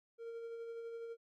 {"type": "tone with tremolo", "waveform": "triangle", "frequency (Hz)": 461.9, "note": "A#4", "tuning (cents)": -16, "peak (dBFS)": -40, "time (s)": [0.18, 1.17], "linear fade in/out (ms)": 50, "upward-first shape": "sine", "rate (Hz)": 12, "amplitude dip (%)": 30, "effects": []}